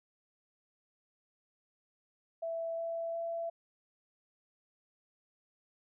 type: tone with pitch steps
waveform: sine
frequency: 662 / 666.2 / 670.5 Hz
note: E5 / E5 / E5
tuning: +7 / +18 / +29 cents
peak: -34 dBFS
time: 2.42-3.5 s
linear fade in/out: 10 ms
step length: 360 ms
effects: none